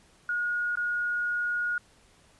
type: tone with dropouts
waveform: sine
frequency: 1441 Hz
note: F#6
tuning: 46 cents flat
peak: -26 dBFS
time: 0.29-1.78 s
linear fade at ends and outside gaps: 2 ms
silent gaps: 0.755-0.772 s
effects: pink hiss -60 dBFS RMS until 2.39 s + resampled to 24000 Hz